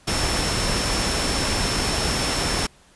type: tone in noise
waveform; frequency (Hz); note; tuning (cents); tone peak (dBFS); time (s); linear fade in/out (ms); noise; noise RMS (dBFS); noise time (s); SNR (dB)
sine; 5380; E8; +34; -29; 0.07-2.67; 10; pink; -23; 0.07-2.67; -9
effects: pink hiss -54 dBFS RMS until 2.95 s + resampled to 24000 Hz